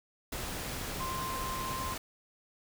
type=tone in noise; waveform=sine; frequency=1046.5 Hz; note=C6; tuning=in tune; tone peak=-36 dBFS; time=1-1.94 s; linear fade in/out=5 ms; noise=pink; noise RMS=-38 dBFS; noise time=0.32-1.98 s; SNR=-1 dB; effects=none